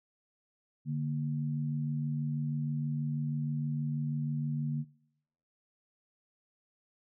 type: tone pair together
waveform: sine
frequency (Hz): 146.84 / 233.1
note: D3 / A#3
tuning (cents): 0 / 0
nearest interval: minor sixth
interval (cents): 800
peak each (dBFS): -31 / -37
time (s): 0.85-4.85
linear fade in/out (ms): 50
effects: noise-tail reverb RT60 0.8 s tail -23 dB re dry